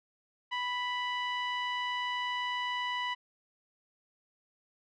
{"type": "tone with low-pass filter", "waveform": "sawtooth", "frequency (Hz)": 987.8, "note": "B5", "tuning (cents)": 0, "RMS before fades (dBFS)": -34, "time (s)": [0.51, 3.15], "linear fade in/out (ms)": 20, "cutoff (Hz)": 2700, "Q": 2.6, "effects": []}